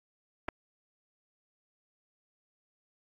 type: clicks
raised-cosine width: 0.5 ms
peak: -21 / -18 dBFS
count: 2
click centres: 0.484 / 0.487 s
effects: AAC 64 kbps